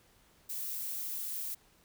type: noise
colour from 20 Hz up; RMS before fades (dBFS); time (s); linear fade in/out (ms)
violet; -38; 0.49-1.55; 10
effects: pink hiss -65 dBFS RMS until 1.84 s